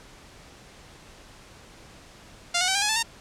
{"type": "tone with pitch steps", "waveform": "5% pulse", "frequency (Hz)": [698.5, 731.1, 765.2, 801, 838.4, 877.5, 918.5], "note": ["F5", "F#5", "G5", "G5", "G#5", "A5", "A#5"], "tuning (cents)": [0, -21, -42, 37, 16, -5, -26], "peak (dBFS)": -9, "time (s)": [2.54, 3.03], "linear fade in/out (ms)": 10, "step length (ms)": 70, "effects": ["pink hiss -49 dBFS RMS until 3.2 s", "low-pass 8000 Hz 12 dB/octave"]}